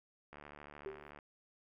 click train, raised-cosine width 0.5 ms, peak -36 dBFS, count 64, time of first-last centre 0.33-1.188 s, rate 73.4 Hz
sine tone with exponential decay, 390 Hz, G4, 9 cents flat, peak -37 dBFS, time 0.86-1.1 s, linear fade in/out 0 ms, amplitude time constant 51 ms
effects none

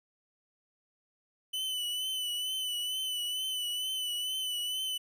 45% pulse tone with vibrato, 3000 Hz, F#7, 23 cents sharp, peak -32 dBFS, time 1.53-4.98 s, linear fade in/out 10 ms, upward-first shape triangle, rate 2.2 Hz, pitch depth 47 cents each way, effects none

